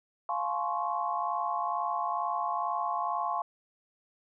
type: chord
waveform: sine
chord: Db major seventh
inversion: first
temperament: equal with one note detuned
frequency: 698.5 / 848.1 / 1046.5 / 1108.7 Hz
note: F5 / Ab5 / C6 / Db6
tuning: 0 / +36 / 0 / 0 cents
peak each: -34 dBFS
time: 0.29-3.42 s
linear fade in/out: 2 ms
effects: none